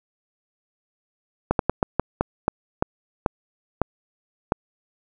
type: slowing click train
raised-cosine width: 1 ms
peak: -4 dBFS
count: 11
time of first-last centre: 1.51-4.521 s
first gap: 82 ms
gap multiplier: 1.27
effects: none